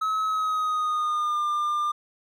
triangle tone with pitch glide, 1285 to 1198.9 Hz, E6 to D6, -45 to +35 cents, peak -21 dBFS, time 0.01-1.92 s, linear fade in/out 10 ms, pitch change -120 cents, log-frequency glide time 0.25-1.43 s, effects none

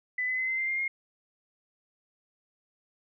sine tone with pitch steps, 2000 / 2022 / 2044 / 2067 / 2090 / 2113 / 2136 Hz, B6 / B6 / C7 / C7 / C7 / C7 / C7, +21 / +40 / -41 / -22 / -2 / +16 / +35 cents, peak -27 dBFS, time 0.18-0.88 s, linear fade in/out 5 ms, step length 100 ms, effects none

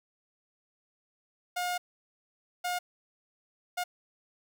sawtooth tone bursts at uneven times, 715 Hz, F5, 41 cents sharp, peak -26 dBFS, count 3, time 1.56-1.78 / 2.64-2.79 / 3.77-3.84 s, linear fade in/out 10 ms, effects none

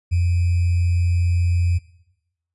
sine tone with sample-and-hold, 87.31 Hz, F2, in tune, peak -15 dBFS, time 0.11-1.79 s, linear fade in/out 20 ms, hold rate 2450 Hz, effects noise-tail reverb RT60 0.9 s tail -20 dB re dry + resampled to 24000 Hz

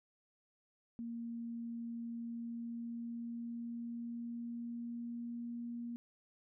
sine tone with pitch glide, 233.1 to 236.8 Hz, A#3 to A#3, 0 to +27 cents, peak -40 dBFS, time 0.99-5.96 s, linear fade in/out 0 ms, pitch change +27 cents, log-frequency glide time 2.15-5.59 s, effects none

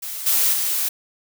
blue noise with level steps, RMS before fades -30 / -18 / -22 dBFS, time 0.02-0.89 s, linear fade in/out 10 ms, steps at 0.26 / 0.53 s, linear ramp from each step 10 ms, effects none

